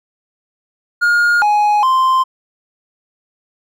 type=tone with pitch steps; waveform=triangle; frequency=1423 / 835 / 1043 Hz; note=F6 / G#5 / C6; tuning=+32 / +9 / -6 cents; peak=-8 dBFS; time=1.01-2.24 s; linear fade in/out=20 ms; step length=410 ms; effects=none